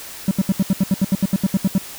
triangle tone bursts, 192.5 Hz, G3, 31 cents flat, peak -10 dBFS, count 15, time 0.28-1.781 s, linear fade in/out 2 ms, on 31 ms, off 74 ms, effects white hiss -35 dBFS RMS until 1.98 s

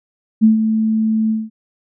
sine tone with ADSR envelope, 219.7 Hz, A3, 2 cents flat, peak -5 dBFS, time 0.41-1.5 s, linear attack 29 ms, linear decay 130 ms, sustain -8 dB, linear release 200 ms, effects none

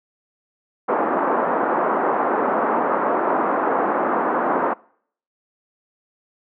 white band-pass noise, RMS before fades -20 dBFS, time 0.88-4.74 s, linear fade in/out 10 ms, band 250 to 1200 Hz, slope 24 dB/octave, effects noise-tail reverb RT60 0.6 s tail -24 dB re dry + low-pass 2000 Hz 12 dB/octave

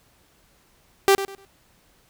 sawtooth tone with echo, 392 Hz, G4, in tune, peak -9 dBFS, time 1.08-1.15 s, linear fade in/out 0 ms, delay 100 ms, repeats 3, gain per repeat -12 dB, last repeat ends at 1.45 s, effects pink hiss -60 dBFS RMS until 2.09 s

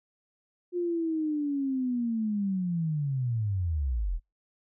sine linear sweep, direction down, 357.9 to 36.71 Hz, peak -26 dBFS, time 0.72-4.2 s, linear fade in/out 50 ms, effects noise-tail reverb RT60 0.2 s tail -25 dB re dry

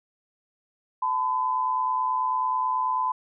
sine tone pair together, 880 / 1009.2 Hz, A5 / B5, 0 / +37 cents, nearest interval major second, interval 237 cents, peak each -30 / -23 dBFS, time 1.02-3.12 s, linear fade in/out 5 ms, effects none

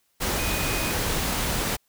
sine tone in noise, 2489 Hz, D#7, in tune, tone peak -33 dBFS, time 0.37-0.93 s, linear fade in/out 20 ms, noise pink, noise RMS -26 dBFS, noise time 0.2-1.77 s, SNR -10 dB, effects white hiss -69 dBFS RMS until 1.88 s

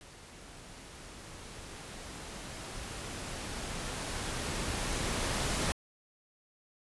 pink noise with level ramp, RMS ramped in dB -52 to -31 dBFS, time 0.01-5.72 s, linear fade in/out 0 ms, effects resampled to 24000 Hz

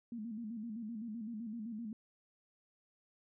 sine tone with vibrato, 223.5 Hz, A3, 27 cents sharp, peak -40 dBFS, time 0.12-1.93 s, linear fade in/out 2 ms, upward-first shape square, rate 7.8 Hz, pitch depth 89 cents each way, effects none

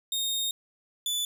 sawtooth tone pair in turn, 3700 / 3481 Hz, A#7 / A7, -14 / -19 cents, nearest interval minor second, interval 105 cents, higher first, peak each -24 dBFS, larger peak neither, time 0.12-0.51 / 1.06-1.25 s, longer first, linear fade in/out 2 ms, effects none

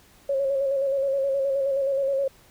sine tone with vibrato, 547 Hz, C#5, 23 cents flat, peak -21 dBFS, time 0.29-2.28 s, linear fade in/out 5 ms, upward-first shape square, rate 9.5 Hz, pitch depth 33 cents each way, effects pink hiss -55 dBFS RMS until 2.5 s

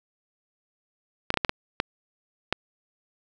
clicks, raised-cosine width 0.3 ms, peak -6 dBFS, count 7, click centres 1.304 / 1.341 / 1.373 / 1.448 / 1.494 / 1.801 / 2.526 s, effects none

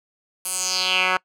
10% pulse tone with band-pass filter sweep, 185 Hz, F#3, in tune, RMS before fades -22 dBFS, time 0.45-1.17 s, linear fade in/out 2 ms, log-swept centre 11000 to 1600 Hz, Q 3.3, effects noise-tail reverb RT60 0.1 s tail -23 dB re dry

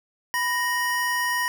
square tone pair together, 987.8 / 1864.7 Hz, B5 / A#6, 0 / 0 cents, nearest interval major seventh, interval 1100 cents, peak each -27 / -25 dBFS, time 0.34-1.48 s, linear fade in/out 0 ms, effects none

